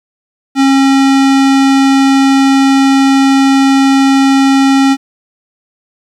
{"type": "tone", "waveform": "square", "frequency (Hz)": 271.3, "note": "C#4", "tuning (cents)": -37, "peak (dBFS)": -6, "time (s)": [0.55, 4.97], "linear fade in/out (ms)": 50, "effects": ["low-pass 7000 Hz 12 dB/octave", "7-bit"]}